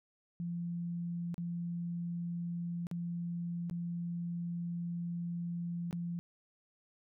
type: tone with dropouts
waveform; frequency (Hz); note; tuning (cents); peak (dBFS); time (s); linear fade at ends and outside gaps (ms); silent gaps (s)
sine; 172; F3; -26; -35; 0.4-6.19; 0; 1.343-1.38 / 2.869-2.913 / 3.698-3.711 / 5.91-5.928
effects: none